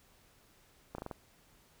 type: slowing click train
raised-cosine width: 1 ms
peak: -26 dBFS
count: 5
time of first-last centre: 0.95-1.112 s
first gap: 33 ms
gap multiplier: 1.14
effects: pink hiss -65 dBFS RMS until 1.8 s